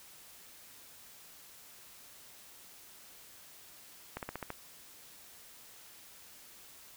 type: slowing click train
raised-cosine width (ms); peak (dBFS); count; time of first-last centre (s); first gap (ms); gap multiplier
0.5; -23; 6; 4.17-4.504; 58; 1.07
effects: white hiss -55 dBFS RMS until 6.96 s